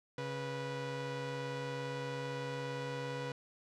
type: tone pair together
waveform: sawtooth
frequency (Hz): 137.6 / 490.4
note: C#3 / B4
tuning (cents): -12 / -12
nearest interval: octave + minor seventh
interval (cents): 2200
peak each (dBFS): -37 / -36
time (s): 0.18-3.32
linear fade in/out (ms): 2
effects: low-pass 5000 Hz 12 dB/octave